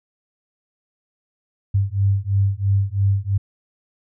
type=beating tone pair; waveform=sine; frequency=97.4 / 100.4 Hz; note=G2 / G2; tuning=-11 / +42 cents; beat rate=3 Hz; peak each=-19 dBFS; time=1.74-3.38 s; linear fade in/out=10 ms; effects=none